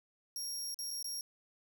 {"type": "tone with dropouts", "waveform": "25% pulse", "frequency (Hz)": 5588, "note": "F8", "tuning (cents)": 0, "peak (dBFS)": -33, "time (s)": [0.36, 1.21], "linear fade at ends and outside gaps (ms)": 1, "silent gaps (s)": [[0.744, 0.789], [0.907, 0.911], [1.027, 1.044]], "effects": []}